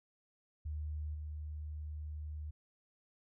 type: tone with level steps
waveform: sine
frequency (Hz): 75.9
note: D#2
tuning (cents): -42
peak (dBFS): -37 / -40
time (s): 0.65-2.51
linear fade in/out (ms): 10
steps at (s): 1.14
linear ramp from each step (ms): 10
effects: none